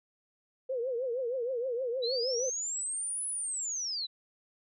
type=tone with vibrato; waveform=sine; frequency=496.4 Hz; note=B4; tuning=9 cents sharp; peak=-30 dBFS; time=0.69-2.5 s; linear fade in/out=10 ms; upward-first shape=triangle; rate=6.4 Hz; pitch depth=160 cents each way
type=linear two-way sweep; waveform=sine; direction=up then down; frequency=3876 to 10250 to 3876 Hz; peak=-32 dBFS; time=2.02-4.07 s; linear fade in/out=20 ms; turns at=3.27 s
effects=none